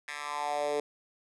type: tone with high-pass filter sweep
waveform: 10% pulse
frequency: 146.83 Hz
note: D3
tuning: in tune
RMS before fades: -33 dBFS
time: 0.08-0.8 s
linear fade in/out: 2 ms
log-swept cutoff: 1700 to 420 Hz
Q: 3.8
effects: resampled to 24000 Hz